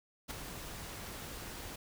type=noise with ADSR envelope; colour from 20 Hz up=pink; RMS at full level=-38 dBFS; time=0.28-1.76 s; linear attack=28 ms; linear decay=8 ms; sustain=-7 dB; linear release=6 ms; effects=none